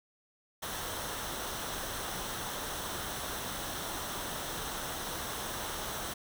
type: noise with comb filter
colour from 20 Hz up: pink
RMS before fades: -38 dBFS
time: 0.62-6.14 s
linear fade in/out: 10 ms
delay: 0.42 ms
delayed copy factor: -0.5
effects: none